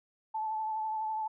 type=tone with vibrato; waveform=sine; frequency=872 Hz; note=A5; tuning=16 cents flat; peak=-31 dBFS; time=0.34-1.28 s; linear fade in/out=10 ms; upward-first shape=sine; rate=12 Hz; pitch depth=23 cents each way; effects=none